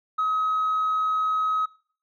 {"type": "tone with tanh clipping", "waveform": "triangle", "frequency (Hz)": 1272, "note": "D#6", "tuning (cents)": 38, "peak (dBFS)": -21, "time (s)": [0.18, 1.66], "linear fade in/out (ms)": 10, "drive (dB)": 5, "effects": ["noise-tail reverb RT60 0.5 s tail -22 dB re dry"]}